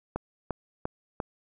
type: click train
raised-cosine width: 1 ms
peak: -16 dBFS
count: 4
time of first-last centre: 0.16-1.202 s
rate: 2.88 Hz
effects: none